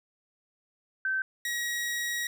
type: tone pair in turn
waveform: sine / sawtooth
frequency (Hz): 1545 / 1903.2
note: G6 / A#6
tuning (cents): -26 / +35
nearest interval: major third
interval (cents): 361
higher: second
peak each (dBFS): -26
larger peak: neither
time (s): 1.05-1.22 / 1.45-2.27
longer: second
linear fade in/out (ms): 2
effects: none